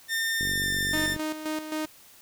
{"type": "tone with pitch glide", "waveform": "sawtooth", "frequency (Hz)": [1810, 1794.4], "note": ["A6", "A6"], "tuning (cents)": [48, 34], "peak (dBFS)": -22, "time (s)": [0.08, 1.17], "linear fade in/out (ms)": 50, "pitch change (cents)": -14, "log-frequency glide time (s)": [0.42, 0.67]}
{"type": "click train", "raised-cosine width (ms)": 3, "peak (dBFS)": -23, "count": 37, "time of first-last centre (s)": [0.41, 1.163], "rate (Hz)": 47.8}
{"type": "tone with tremolo", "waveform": "sawtooth", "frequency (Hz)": 310, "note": "D#4", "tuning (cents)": -6, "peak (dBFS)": -24, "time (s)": [0.93, 1.86], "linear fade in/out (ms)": 5, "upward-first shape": "square", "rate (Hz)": 3.8, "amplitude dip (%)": 60}
{"effects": ["white hiss -53 dBFS RMS until 2.21 s"]}